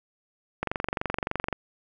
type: click train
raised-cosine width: 0.5 ms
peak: -12 dBFS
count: 22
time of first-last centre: 0.63-1.527 s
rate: 23.4 Hz
effects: none